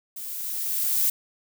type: noise with level ramp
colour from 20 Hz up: violet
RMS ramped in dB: -36 to -21 dBFS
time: 0.16-1.1 s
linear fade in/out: 5 ms
effects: none